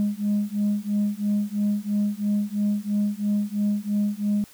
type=beating tone pair; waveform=sine; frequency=204.8 / 207.8 Hz; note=G#3 / G#3; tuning=-24 / +1 cents; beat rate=3 Hz; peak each=-23 dBFS; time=0-4.44 s; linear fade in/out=0 ms; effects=tanh soft clip ceiling -17 dBFS + white hiss -51 dBFS RMS until 4.53 s